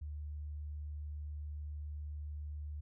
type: tone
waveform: sine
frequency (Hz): 74.4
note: D2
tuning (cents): +23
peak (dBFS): -40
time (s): 0.01-2.81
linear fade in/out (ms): 10
effects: none